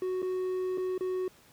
triangle tone with dropouts, 370 Hz, F#4, in tune, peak -27 dBFS, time 0.02-1.28 s, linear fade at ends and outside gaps 2 ms, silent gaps 0.22-0.227 / 0.775-0.78 / 0.979-1.008 s, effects pink hiss -59 dBFS RMS until 1.52 s + high-pass 60 Hz 12 dB/octave

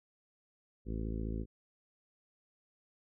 harmonic tone, 54.8 Hz, A1, 6 cents flat, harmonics 1 / 2 / 3 / 4 / 5 / 6 / 7 / 8 / 9, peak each -37 / -42 / -46 / -43 / -46 / -48 / -48 / -55 / -54 dBFS, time 0.85-1.46 s, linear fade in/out 50 ms, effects none

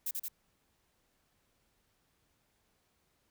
violet noise with echo, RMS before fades -35 dBFS, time 0.06-0.11 s, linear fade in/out 5 ms, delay 87 ms, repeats 2, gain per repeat -2 dB, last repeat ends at 0.284 s, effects pink hiss -75 dBFS RMS until 3.3 s

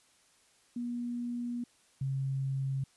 sine tone pair in turn, 240.6 / 135.03 Hz, B3 / C#3, -45 / -45 cents, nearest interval minor seventh, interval 1000 cents, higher first, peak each -33 / -30 dBFS, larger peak second, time 0.76-1.64 / 2.01-2.84 s, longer first, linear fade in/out 5 ms, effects white hiss -66 dBFS RMS until 2.96 s + resampled to 24000 Hz

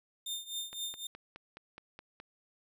sawtooth tone with tremolo, 3622 Hz, A7, 49 cents sharp, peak -31 dBFS, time 0.26-1.07 s, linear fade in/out 5 ms, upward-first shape triangle, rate 3.9 Hz, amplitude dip 90%
click train, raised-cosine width 0.3 ms, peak -31 dBFS, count 8, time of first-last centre 0.73-2.201 s, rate 4.76 Hz
effects none

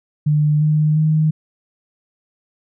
sine tone with pitch steps, 150 / 152.8 / 155.65 Hz, D3 / D#3 / D#3, +37 / -31 / +1 cents, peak -12 dBFS, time 0.26-1.31 s, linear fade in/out 10 ms, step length 350 ms, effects none

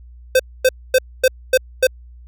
square tone bursts, 516 Hz, C5, 24 cents flat, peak -10 dBFS, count 6, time 0.35-1.87 s, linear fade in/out 5 ms, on 45 ms, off 250 ms, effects added 60 Hz sine -38 dBFS peak until 2.27 s

